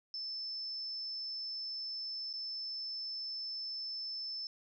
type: tone with dropouts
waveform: sine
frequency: 5274 Hz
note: E8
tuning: in tune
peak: -38 dBFS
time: 0.14-4.47 s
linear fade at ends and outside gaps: 1 ms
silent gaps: 2.329-2.337 s
effects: none